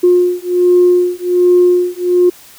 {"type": "beating tone pair", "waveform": "sine", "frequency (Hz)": [356.5, 357.8], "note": ["F4", "F4"], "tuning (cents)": [36, 42], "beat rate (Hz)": 1.3, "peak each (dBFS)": -10, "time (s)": [0.03, 2.3], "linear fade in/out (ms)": 10, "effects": ["tanh soft clip ceiling 0 dBFS", "white hiss -40 dBFS RMS until 2.58 s"]}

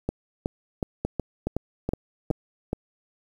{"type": "two click trains", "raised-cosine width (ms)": 2, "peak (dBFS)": [-12, -12], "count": [5, 7], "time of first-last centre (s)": [[1.05, 2.731], [0.09, 2.304]], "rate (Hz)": [2.38, 2.71], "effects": ["8-bit"]}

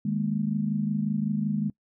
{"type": "chord", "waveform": "sine", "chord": "D# suspended fourth", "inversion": "none", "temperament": "equal", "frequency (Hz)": [155.56, 207.7, 233.1], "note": ["D#3", "G#3", "A#3"], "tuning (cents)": [0, 0, 0], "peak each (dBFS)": [-30, -26, -32], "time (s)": [0.05, 1.7], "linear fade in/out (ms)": 5, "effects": ["noise-tail reverb RT60 0.1 s tail -23 dB re dry"]}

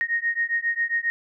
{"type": "beating tone pair", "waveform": "sine", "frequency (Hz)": [1859, 1866.4], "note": ["A#6", "A#6"], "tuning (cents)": [-5, 2], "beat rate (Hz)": 7.4, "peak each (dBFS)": -25, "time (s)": [0.01, 1.1], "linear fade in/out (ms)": 0, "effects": []}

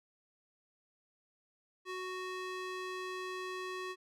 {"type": "tone with band-pass filter", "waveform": "square", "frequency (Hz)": 370, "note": "F#4", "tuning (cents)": 0, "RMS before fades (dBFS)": -41, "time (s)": [1.85, 3.96], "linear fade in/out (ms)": 50, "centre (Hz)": 1800, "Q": 0.55, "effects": []}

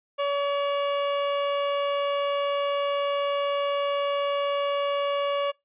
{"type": "tone", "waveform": "30% pulse", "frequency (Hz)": 567, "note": "C#5", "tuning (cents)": 39, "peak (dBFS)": -21, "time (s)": [0.18, 5.52], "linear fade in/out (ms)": 20, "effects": ["noise-tail reverb RT60 0.2 s tail -24 dB re dry", "resampled to 8000 Hz"]}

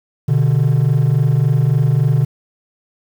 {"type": "tone pair together", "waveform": "triangle", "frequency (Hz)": [124.4, 147.94], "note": ["B2", "D3"], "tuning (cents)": [13, 13], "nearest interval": "minor third", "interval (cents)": 300, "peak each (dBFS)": -11, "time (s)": [0.28, 2.25], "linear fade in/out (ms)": 10, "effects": ["tanh soft clip ceiling -5 dBFS", "7-bit"]}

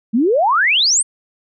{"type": "exponential sweep", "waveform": "sine", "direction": "up", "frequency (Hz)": [207.7, 9200], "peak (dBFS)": -11, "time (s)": [0.13, 1.03], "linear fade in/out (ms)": 20, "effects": []}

